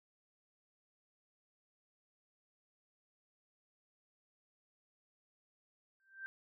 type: tone with exponential growth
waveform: sine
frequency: 1568 Hz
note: G6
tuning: in tune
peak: -39 dBFS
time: 6-6.26 s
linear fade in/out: 0 ms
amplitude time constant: 56 ms
effects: none